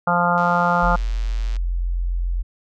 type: harmonic tone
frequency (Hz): 174.61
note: F3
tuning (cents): 0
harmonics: 1 / 3 / 4 / 5 / 6 / 7 / 8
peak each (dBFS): -23 / -25 / -23 / -21 / -27 / -22 / -23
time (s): 0.07-0.96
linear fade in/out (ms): 5
type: click train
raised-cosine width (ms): 0.2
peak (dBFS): -23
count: 135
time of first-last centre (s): 0.38-1.566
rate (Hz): 113
type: tone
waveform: sine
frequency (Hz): 43.65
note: F1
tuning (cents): 0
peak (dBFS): -19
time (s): 0.82-2.43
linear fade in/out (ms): 20
effects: none